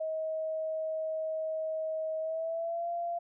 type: tone with pitch glide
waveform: sine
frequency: 634 to 687.4 Hz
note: D#5 to F5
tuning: +32 to -28 cents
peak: -31 dBFS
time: 0-3.19 s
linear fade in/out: 10 ms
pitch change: +140 cents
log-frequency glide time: 2.2-2.89 s
effects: none